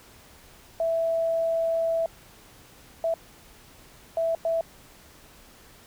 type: tone bursts at uneven times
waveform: sine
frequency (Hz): 659.3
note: E5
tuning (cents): 0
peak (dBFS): -22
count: 4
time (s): 0.8-2.06 / 3.04-3.14 / 4.17-4.35 / 4.45-4.61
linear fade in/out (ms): 2
effects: pink hiss -52 dBFS RMS until 5.86 s